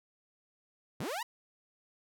sawtooth linear sweep, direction up, 88.2 to 1001 Hz, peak -31 dBFS, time 1-1.23 s, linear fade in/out 5 ms, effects none

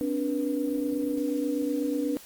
sine tone cluster, 263.1 / 291.3 / 485.2 Hz, C4 / D4 / B4, +10 / -14 / -31 cents, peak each -32 / -27 / -32 dBFS, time 0.01-2.17 s, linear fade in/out 0 ms, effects white hiss -49 dBFS RMS until 2.25 s + Opus 32 kbps

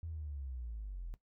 triangle linear sweep, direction down, 84.2 to 38.88 Hz, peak -36 dBFS, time 0.03-1.14 s, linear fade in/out 0 ms, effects noise-tail reverb RT60 0.1 s tail -17 dB re dry + tanh soft clip ceiling -38 dBFS

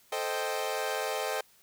sawtooth chord, A half-diminished seventh, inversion none, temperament equal, 440 / 523.3 / 622.3 / 784 Hz, A4 / C5 / Eb5 / G5, 0 / 0 / 0 / 0 cents, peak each -32 dBFS, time 0.12-1.41 s, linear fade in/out 5 ms, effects white hiss -62 dBFS RMS until 1.62 s

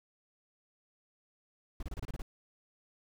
brown noise bursts, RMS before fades -38 dBFS, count 8, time 1.8-2.22 s, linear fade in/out 2 ms, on 28 ms, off 28 ms, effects none

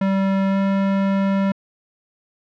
square tone with pitch glide, 193.9 to 195.47 Hz, G3 to G3, -19 to -5 cents, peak -17 dBFS, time 0.01-1.52 s, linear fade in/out 5 ms, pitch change +14 cents, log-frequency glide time 0.49-0.57 s, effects low-pass 2000 Hz 12 dB/octave

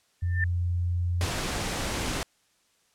sine tone with exponential growth, 1787 Hz, A6, 26 cents sharp, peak -22 dBFS, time 0.21-0.44 s, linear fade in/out 2 ms, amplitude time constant 49 ms
sine tone, 87.7 Hz, F2, 8 cents sharp, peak -24 dBFS, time 0.22-1.26 s, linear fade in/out 10 ms
pink noise, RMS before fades -30 dBFS, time 1.21-2.23 s, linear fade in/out 0 ms
effects white hiss -67 dBFS RMS until 2.94 s + low-pass 9000 Hz 12 dB/octave

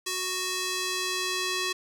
square tone with band-pass filter sweep, 370 Hz, F#4, in tune, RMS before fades -30 dBFS, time 0.06-1.73 s, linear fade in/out 10 ms, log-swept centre 6500 to 4200 Hz, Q 0.8, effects none

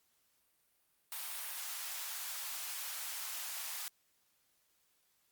white high-pass noise, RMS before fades -42 dBFS, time 1.12-3.88 s, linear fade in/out 0 ms, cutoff 730 Hz, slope 24 dB/octave, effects white hiss -75 dBFS RMS until 5.31 s + Opus 48 kbps

